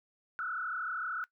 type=tone with frequency modulation; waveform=sine; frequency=1396.9 Hz; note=F6; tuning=in tune; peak=-33 dBFS; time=0.39-1.24 s; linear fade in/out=0 ms; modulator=33.1 Hz; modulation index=3.1; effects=noise-tail reverb RT60 0.1 s tail -20 dB re dry